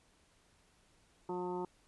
harmonic tone, 179.7 Hz, F3, 50 cents sharp, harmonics 1 / 2 / 3 / 4 / 5 / 6 / 7, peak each -44 / -38 / -52 / -50 / -42 / -54 / -54 dBFS, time 1.29-1.65 s, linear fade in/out 2 ms, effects pink hiss -69 dBFS RMS until 1.87 s + resampled to 24000 Hz

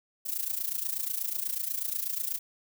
violet noise with amplitude modulation, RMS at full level -29 dBFS, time 0.25-2.39 s, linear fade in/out 20 ms, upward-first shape sine, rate 28.2 Hz, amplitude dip 80%, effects none

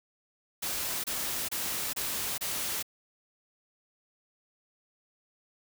white noise bursts, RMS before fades -33 dBFS, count 5, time 0.62-2.828 s, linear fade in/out 10 ms, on 420 ms, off 27 ms, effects none

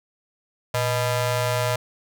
sawtooth ring-modulated tone, 370 Hz, F#4, in tune, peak -14 dBFS, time 0.74-1.76 s, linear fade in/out 5 ms, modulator 254 Hz, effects none

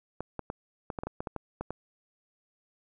clicks, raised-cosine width 1 ms, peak -20 dBFS, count 12, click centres 0.206 / 0.393 / 0.501 / 0.902 / 0.988 / 1.035 / 1.07 / 1.205 / 1.272 / 1.363 / 1.61 / 1.706 s, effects none

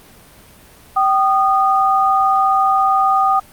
sine tone pair together, 773.6 / 1228 Hz, G5 / D#6, -23 / -23 cents, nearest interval minor sixth, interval 800 cents, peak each -14 dBFS, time 0.96-3.4 s, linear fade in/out 10 ms, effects pink hiss -44 dBFS RMS until 3.52 s + Opus 32 kbps

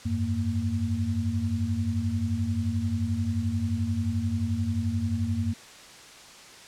sine tone cluster, 90.3 / 101.7 / 231.2 Hz, F#2 / G#2 / A#3, -42 / -36 / -14 cents, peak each -29 dBFS, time 0.05-5.54 s, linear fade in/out 10 ms, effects white hiss -47 dBFS RMS until 6.67 s + low-pass 7000 Hz 12 dB/octave

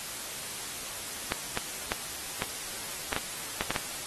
clicks, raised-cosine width 0.3 ms, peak -11 dBFS, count 9, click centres 1.321 / 1.574 / 1.919 / 2.421 / 3.129 / 3.164 / 3.609 / 3.706 / 3.762 s, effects white hiss -38 dBFS RMS until 4.06 s + AAC 32 kbps

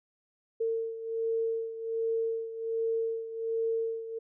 sine beating tone pair, 452.9 / 454.2 Hz, A#4 / A#4, -50 / -45 cents, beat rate 1.3 Hz, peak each -30 / -35 dBFS, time 0.6-4.19 s, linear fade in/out 10 ms, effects none

